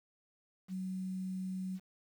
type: tone with quantisation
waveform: sine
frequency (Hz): 187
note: F#3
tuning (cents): +19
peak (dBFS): -36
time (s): 0.68-1.8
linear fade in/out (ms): 50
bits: 10
effects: none